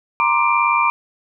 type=tone cluster; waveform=sine; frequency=943 / 1041 / 1182 / 2369 Hz; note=A#5 / C6 / D6 / D7; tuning=+20 / -9 / +11 / +14 cents; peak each=-19 dBFS; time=0.2-0.9 s; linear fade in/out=0 ms; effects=none